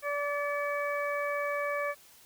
harmonic tone with a mistuned harmonic, 578 Hz, D5, 28 cents flat, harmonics 1 / 2 / 3 / 4, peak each -32 / -35 / -37 / -38 dBFS, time 0.02-1.95 s, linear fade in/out 50 ms, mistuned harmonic 4, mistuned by -25 cents, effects white hiss -57 dBFS RMS until 2.25 s

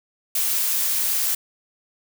blue noise, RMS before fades -22 dBFS, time 0.35-1.35 s, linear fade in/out 5 ms, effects none

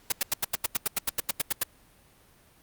white noise bursts, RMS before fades -25 dBFS, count 15, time 0.1-1.634 s, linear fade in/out 5 ms, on 22 ms, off 86 ms, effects pink hiss -59 dBFS RMS until 2.62 s + Opus 48 kbps

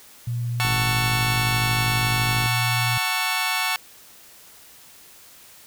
sine tone, 119.3 Hz, A#2, 41 cents sharp, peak -23 dBFS, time 0.27-2.98 s, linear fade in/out 5 ms
15% pulse chord, F# minor seventh, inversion none, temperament just, 740 / 888 / 1110 / 1332 Hz, F#5 / A5 / C#6 / E6, 0 / +16 / +2 / +18 cents, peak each -22 / -21 / -21 / -25 dBFS, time 0.6-3.76 s, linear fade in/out 0 ms
click train, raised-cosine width 3 ms, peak -20 dBFS, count 98, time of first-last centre 0.65-2.46 s, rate 53.6 Hz
effects white hiss -48 dBFS RMS until 5.66 s

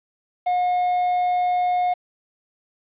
triangle tone, 720 Hz, F#5, 47 cents flat, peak -16 dBFS, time 0.46-1.94 s, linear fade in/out 10 ms, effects resampled to 8000 Hz + 8-bit

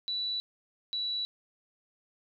sine tone pair in turn, 3951 / 3935 Hz, B7 / B7, 0 / -7 cents, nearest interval unison, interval 7 cents, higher first, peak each -30 / -30 dBFS, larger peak neither, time 0.08-0.4 / 0.93-1.25 s, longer neither, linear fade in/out 0 ms, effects none

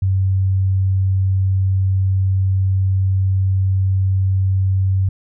sine tone, 95.4 Hz, G2, 47 cents flat, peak -13 dBFS, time 0.02-5.09 s, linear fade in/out 5 ms, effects none

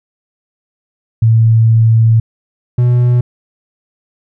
sine / triangle tone pair in turn, 112.9 / 122.53 Hz, A2 / B2, +45 / -13 cents, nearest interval minor second, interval 142 cents, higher second, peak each -5 dBFS, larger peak neither, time 1.22-2.2 / 2.78-3.21 s, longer first, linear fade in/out 5 ms, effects none

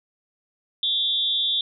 sine tone with amplitude modulation, 3520 Hz, A7, in tune, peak -16 dBFS, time 0.83-1.61 s, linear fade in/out 2 ms, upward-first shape sine, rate 277 Hz, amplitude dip 95%, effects none

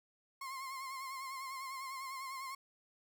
35% pulse tone with vibrato, 1065 Hz, C6, 30 cents sharp, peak -40 dBFS, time 0.41-2.55 s, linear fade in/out 5 ms, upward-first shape triangle, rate 10 Hz, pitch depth 68 cents each way, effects none

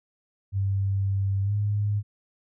sine tone with pitch glide, 98 to 103.35 Hz, G2 to G#2, 0 to -8 cents, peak -22 dBFS, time 0.52-2.03 s, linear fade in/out 50 ms, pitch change +92 cents, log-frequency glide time 1.43-1.53 s, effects none

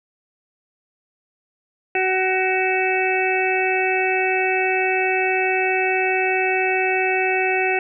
harmonic tone, 375.4 Hz, F#4, 25 cents sharp, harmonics 1 / 2 / 4 / 5 / 6 / 7, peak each -22 / -23 / -28 / -28 / -26 / -23 dBFS, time 1.95-7.79 s, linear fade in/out 2 ms, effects none

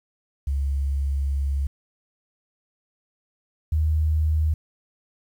sine tone pair in turn, 69.3 / 77.79 Hz, C#2 / D#2, 0 / 0 cents, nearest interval major second, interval 200 cents, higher second, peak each -21 / -18 dBFS, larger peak second, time 0.47-1.67 / 3.72-4.54 s, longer first, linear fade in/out 5 ms, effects 9-bit

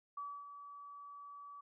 sine tone with ADSR envelope, 1146 Hz, D6, 43 cents flat, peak -40 dBFS, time 0.17-1.61 s, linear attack 6 ms, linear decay 270 ms, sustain -9 dB, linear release 8 ms, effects none

